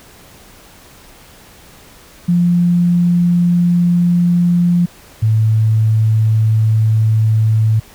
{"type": "tone pair in turn", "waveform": "sine", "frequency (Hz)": [174.61, 110], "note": ["F3", "A2"], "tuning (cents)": [0, 0], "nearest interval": "minor sixth", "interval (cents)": 800, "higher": "first", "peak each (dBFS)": -9, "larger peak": "neither", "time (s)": [[2.28, 4.86], [5.22, 7.8]], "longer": "neither", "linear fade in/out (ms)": 10, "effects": ["pink hiss -42 dBFS RMS until 7.94 s"]}